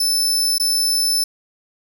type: tone with dropouts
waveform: sawtooth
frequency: 5274 Hz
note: E8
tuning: in tune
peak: -13 dBFS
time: 0-1.24 s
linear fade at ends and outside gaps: 5 ms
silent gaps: 0.582-0.598 s
effects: none